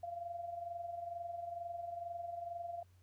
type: tone with amplitude modulation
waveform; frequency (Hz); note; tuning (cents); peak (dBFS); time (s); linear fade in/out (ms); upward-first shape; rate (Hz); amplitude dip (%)
sine; 689; F5; -24; -38; 0.03-2.83; 5; sine; 22.2; 60
effects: added 91 Hz sine -62 dBFS peak until 3.02 s + pink hiss -75 dBFS RMS until 3.02 s